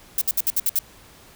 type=noise bursts; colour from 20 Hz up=violet; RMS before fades=-20 dBFS; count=7; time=0.18-0.79 s; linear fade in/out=2 ms; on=34 ms; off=62 ms; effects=pink hiss -49 dBFS RMS until 1.35 s